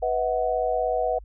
sine chord, B suspended fourth, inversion none, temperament equal with one note detuned, 493.9 / 643.5 / 740 Hz, B4 / E5 / F#5, 0 / -42 / 0 cents, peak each -26 dBFS, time 0.02-1.19 s, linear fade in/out 10 ms, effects added 50 Hz sine -41 dBFS peak until 1.24 s

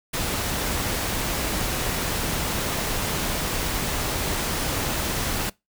pink noise, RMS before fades -26 dBFS, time 0.13-5.5 s, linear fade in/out 10 ms, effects noise-tail reverb RT60 0.2 s tail -23 dB re dry

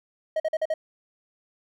triangle tone bursts, 631 Hz, D#5, 24 cents sharp, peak -20 dBFS, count 5, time 0.36-0.74 s, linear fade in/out 5 ms, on 40 ms, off 45 ms, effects none

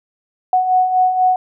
sine beating tone pair, 736 / 740.1 Hz, F#5 / F#5, -9 / 0 cents, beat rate 4.1 Hz, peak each -20 / -12 dBFS, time 0.53-1.36 s, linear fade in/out 2 ms, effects none

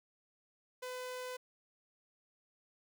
sawtooth tone, 504 Hz, B4, 35 cents sharp, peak -37 dBFS, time 0.82-1.37 s, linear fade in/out 10 ms, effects none

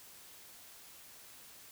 silence, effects white hiss -55 dBFS RMS until 1.71 s

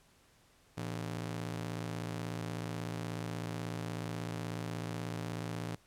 sawtooth ring-modulated tone, 138.59 Hz, C#3, in tune, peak -30 dBFS, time 0.77-5.76 s, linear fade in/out 10 ms, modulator 28.2 Hz, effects pink hiss -66 dBFS RMS until 5.86 s + low-pass 12000 Hz 12 dB/octave

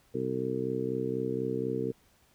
harmonic tone, 64.1 Hz, C2, 35 cents flat, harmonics 2 / 3 / 4 / 5 / 6 / 7, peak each -38 / -39 / -36 / -38 / -36 / -33 dBFS, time 0.14-1.92 s, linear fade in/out 10 ms, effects pink hiss -65 dBFS RMS until 2.34 s

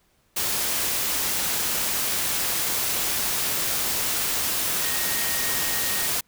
sine tone in noise, 1868 Hz, A#6, 3 cents sharp, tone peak -34 dBFS, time 4.83-6.07 s, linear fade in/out 10 ms, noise white, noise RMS -25 dBFS, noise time 0.36-6.21 s, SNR -12 dB, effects pink hiss -65 dBFS RMS until 6.27 s

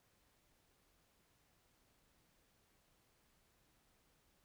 silence, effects pink hiss -75 dBFS RMS until 4.44 s

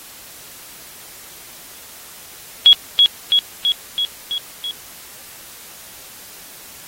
sine tone with echo, 3335 Hz, G#7, 7 cents sharp, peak -4 dBFS, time 2.66-2.73 s, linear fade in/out 0 ms, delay 330 ms, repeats 6, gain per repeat -3 dB, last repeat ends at 4.71 s, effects white hiss -39 dBFS RMS until 6.87 s + AAC 48 kbps

